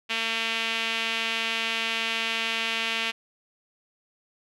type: tone with band-pass filter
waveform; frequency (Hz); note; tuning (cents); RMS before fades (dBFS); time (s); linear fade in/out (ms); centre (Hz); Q
sawtooth; 226.3; A3; +49; -28; 0.09-3.12; 20; 2800; 2.7
effects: none